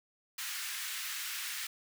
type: high-pass noise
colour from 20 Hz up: pink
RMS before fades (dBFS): -39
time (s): 0.38-1.67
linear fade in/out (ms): 5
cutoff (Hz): 1500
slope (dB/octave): 24
effects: none